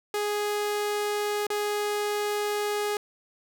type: tone with dropouts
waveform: sawtooth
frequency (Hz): 415.3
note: G#4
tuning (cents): 0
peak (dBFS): -22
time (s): 0.14-2.97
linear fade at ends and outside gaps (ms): 2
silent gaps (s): 1.468-1.502
effects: none